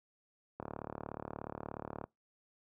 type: click train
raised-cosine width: 1 ms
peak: -26 dBFS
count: 54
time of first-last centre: 0.6-2.04 s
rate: 36.8 Hz
effects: noise-tail reverb RT60 0.2 s tail -25 dB re dry + high-pass 80 Hz 12 dB/octave